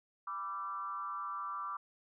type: tone with frequency modulation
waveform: sine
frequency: 1172 Hz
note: D6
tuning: 4 cents flat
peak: -37 dBFS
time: 0.27-1.77 s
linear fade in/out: 5 ms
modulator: 181 Hz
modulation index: 0.8
effects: none